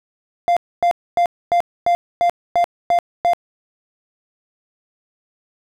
triangle tone bursts, 696 Hz, F5, 6 cents flat, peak -10 dBFS, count 9, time 0.48-3.334 s, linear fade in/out 0 ms, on 86 ms, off 260 ms, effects none

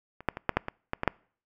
clicks, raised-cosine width 0.5 ms, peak -28 / -9 / -20 / -8 / -7 / -17 / -14 / -13 / -6 dBFS, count 9, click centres 0.206 / 0.287 / 0.371 / 0.493 / 0.57 / 0.684 / 0.934 / 1.034 / 1.077 s, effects noise-tail reverb RT60 0.5 s tail -26 dB re dry

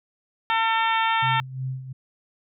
harmonic tone, 450.4 Hz, A4, 40 cents sharp, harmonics 2 / 3 / 4 / 5 / 6 / 7 / 8, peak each -22 / -26 / -28 / -30 / -32 / -33 / -34 dBFS, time 0.5-1.4 s, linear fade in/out 0 ms
sine tone with tremolo, 130.81 Hz, C3, in tune, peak -25 dBFS, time 1.22-1.93 s, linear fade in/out 10 ms, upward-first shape sine, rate 2.8 Hz, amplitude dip 70%
effects none

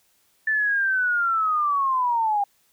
sine linear sweep, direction down, 1767 to 795 Hz, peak -19 dBFS, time 0.47-2.44 s, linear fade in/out 5 ms, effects white hiss -64 dBFS RMS until 2.72 s

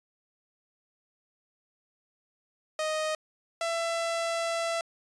sawtooth tone pair in turn, 622.3 / 668.9 Hz, D#5 / E5, 0 / +25 cents, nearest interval minor second, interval 125 cents, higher second, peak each -24 dBFS, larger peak neither, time 2.79-3.15 / 3.61-4.81 s, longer second, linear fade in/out 2 ms, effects resampled to 22050 Hz

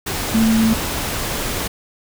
sine tone in noise, 223.1 Hz, A3, 24 cents sharp, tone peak -12 dBFS, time 0.34-0.74 s, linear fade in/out 10 ms, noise pink, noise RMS -23 dBFS, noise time 0.06-1.68 s, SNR +8 dB, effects none

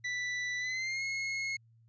40% pulse tone with pitch glide, 1975.5 to 2167 Hz, B6 to C#7, 0 to -40 cents, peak -32 dBFS, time 0.04-1.57 s, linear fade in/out 10 ms, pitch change +160 cents, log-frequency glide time 0.59-1.03 s, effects added 114 Hz sine -60 dBFS peak until 1.88 s + resampled to 16000 Hz

